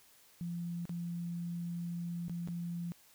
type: tone with dropouts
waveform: sine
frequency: 172 Hz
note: F3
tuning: 26 cents flat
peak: -36 dBFS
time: 0.41-2.92 s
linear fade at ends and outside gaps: 0 ms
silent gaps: 0.854-0.894 / 2.282-2.296 / 2.475-2.485 s
effects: white hiss -63 dBFS RMS until 3.14 s